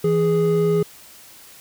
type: tone pair together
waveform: triangle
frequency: 164.81 / 415.3 Hz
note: E3 / G#4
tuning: 0 / 0 cents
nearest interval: octave + major third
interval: 1600 cents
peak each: -18 / -15 dBFS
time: 0.04-0.83 s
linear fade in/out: 5 ms
effects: white hiss -45 dBFS RMS until 1.6 s